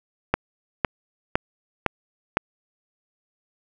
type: click train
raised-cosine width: 0.5 ms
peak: -3 dBFS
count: 5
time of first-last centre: 0.34-2.37 s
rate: 1.97 Hz
effects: none